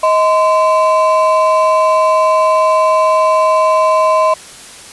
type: ring-modulated tone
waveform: triangle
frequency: 830.6 Hz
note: G#5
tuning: in tune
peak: -3 dBFS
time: 0.03-4.34 s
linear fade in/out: 5 ms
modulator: 200 Hz
effects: white hiss -34 dBFS RMS until 4.92 s + resampled to 24000 Hz